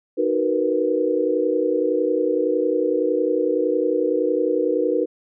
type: chord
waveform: sine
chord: B major seventh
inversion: first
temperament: just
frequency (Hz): 308.7 / 370.4 / 463 / 493.9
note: D#4 / F#4 / A#4 / B4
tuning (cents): -14 / +2 / -12 / 0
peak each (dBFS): -24 / -24 / -23 / -22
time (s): 0.17-5.06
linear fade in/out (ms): 20
effects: none